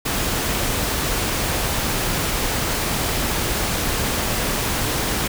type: noise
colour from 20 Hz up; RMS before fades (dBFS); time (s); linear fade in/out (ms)
pink; -22; 0.05-5.28; 10
effects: none